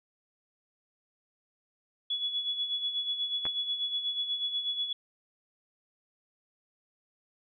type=tone with tremolo; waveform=sine; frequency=3393 Hz; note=G#7; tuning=36 cents sharp; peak=-27 dBFS; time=2.1-4.93 s; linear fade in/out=5 ms; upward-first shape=sine; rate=8.2 Hz; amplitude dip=60%
type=clicks; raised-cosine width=0.5 ms; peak=-22 / -26 dBFS; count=2; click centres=3.454 / 3.465 s
effects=none